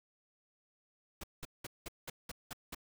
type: noise bursts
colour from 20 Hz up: pink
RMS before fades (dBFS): -43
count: 8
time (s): 1.21-2.748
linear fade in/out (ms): 5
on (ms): 26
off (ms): 190
effects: none